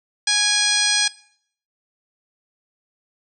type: harmonic tone with a mistuned harmonic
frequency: 830.6 Hz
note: G#5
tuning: in tune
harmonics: 1 / 2 / 3 / 4 / 5 / 6 / 7 / 8 / 10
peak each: -32 / -24 / -27 / -23 / -23 / -22 / -24 / -31 / -24 dBFS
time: 0.27-1.08 s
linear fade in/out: 5 ms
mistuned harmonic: 3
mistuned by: -43 cents
effects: noise-tail reverb RT60 0.6 s tail -20 dB re dry